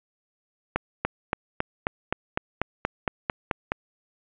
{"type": "accelerating click train", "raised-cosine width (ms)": 0.5, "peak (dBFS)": -8, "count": 13, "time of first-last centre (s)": [0.76, 3.72], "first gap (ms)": 290, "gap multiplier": 0.97, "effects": ["resampled to 8000 Hz", "8-bit"]}